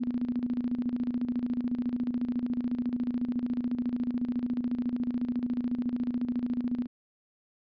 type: tone with tremolo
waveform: sine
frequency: 244.4 Hz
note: B3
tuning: 18 cents flat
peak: -25 dBFS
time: 0-6.87 s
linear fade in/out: 20 ms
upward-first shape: square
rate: 14 Hz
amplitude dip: 65%
effects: resampled to 11025 Hz